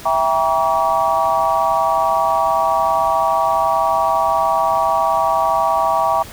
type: chord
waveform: sine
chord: E diminished seventh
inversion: none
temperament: just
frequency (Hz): 659.3 / 791.1 / 949.3 / 1139.2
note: E5 / G5 / Bb5 / Db6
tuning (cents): 0 / +16 / +31 / +47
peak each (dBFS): -19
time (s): 0.05-6.23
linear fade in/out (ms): 10
effects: pink hiss -36 dBFS RMS until 6.32 s